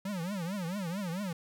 square tone with vibrato, 184.6 Hz, F#3, 4 cents flat, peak -34 dBFS, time 0.05-1.33 s, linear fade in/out 5 ms, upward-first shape triangle, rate 4.5 Hz, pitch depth 250 cents each way, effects none

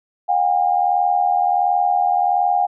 sine tone pair together, 720 / 801.4 Hz, F#5 / G5, -47 / +38 cents, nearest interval major second, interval 185 cents, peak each -17 dBFS, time 0.28-2.67 s, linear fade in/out 20 ms, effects none

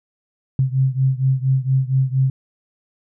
sine beating tone pair, 130.81 / 135.11 Hz, C3 / C#3, 0 / -44 cents, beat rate 4.3 Hz, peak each -17 / -19 dBFS, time 0.59-2.3 s, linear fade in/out 2 ms, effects none

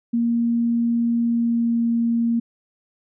sine tone with pitch glide, 234.2 to 232.7 Hz, A#3 to A#3, +8 to -3 cents, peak -17 dBFS, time 0.13-2.4 s, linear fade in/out 10 ms, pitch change -11 cents, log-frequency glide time 1.22-1.86 s, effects none

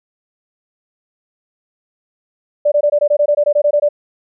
sine tone bursts, 587.3 Hz, D5, in tune, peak -9 dBFS, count 14, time 2.65-3.889 s, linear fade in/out 10 ms, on 69 ms, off 21 ms, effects none

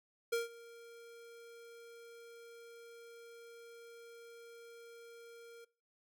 square tone with ADSR envelope, 466.2 Hz, A#4, in tune, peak -31 dBFS, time 0.32-5.65 s, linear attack 11 ms, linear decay 150 ms, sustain -22 dB, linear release 11 ms, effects noise-tail reverb RT60 0.4 s tail -22 dB re dry

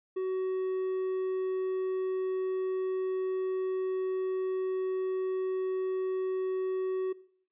triangle tone, 375.1 Hz, F#4, 24 cents sharp, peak -27 dBFS, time 0.16-7.13 s, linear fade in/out 10 ms, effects noise-tail reverb RT60 0.6 s tail -19 dB re dry + resampled to 8000 Hz

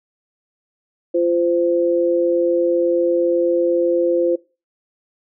sine tone pair together, 345.1 / 517 Hz, F4 / C5, -21 / -21 cents, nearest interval perfect fifth, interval 700 cents, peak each -17 dBFS, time 1.14-4.36 s, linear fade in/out 10 ms, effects noise-tail reverb RT60 0.3 s tail -21 dB re dry

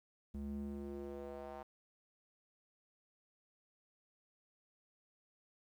square tone with band-pass filter sweep, 70.3 Hz, C#2, 25 cents sharp, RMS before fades -45 dBFS, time 0.34-1.63 s, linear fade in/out 5 ms, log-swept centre 160 to 800 Hz, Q 2.3, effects 12-bit

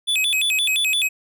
square tone with vibrato, 2966 Hz, F#7, 4 cents sharp, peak -18 dBFS, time 0.07-1.09 s, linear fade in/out 20 ms, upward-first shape square, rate 5.8 Hz, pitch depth 270 cents each way, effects none

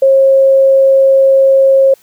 sine tone, 539 Hz, C#5, 49 cents flat, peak -4 dBFS, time 0.02-1.94 s, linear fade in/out 5 ms, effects white hiss -48 dBFS RMS until 2.02 s

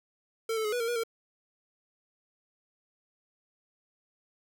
square tone with pitch steps, 451.3 / 439.3 / 423.1 / 488 / 459.8 / 480.1 / 456.5 Hz, A4 / A4 / G#4 / B4 / A#4 / B4 / A#4, +44 / -3 / +32 / -21 / -24 / -49 / -36 cents, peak -29 dBFS, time 0.49-1.036 s, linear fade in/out 5 ms, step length 78 ms, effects none

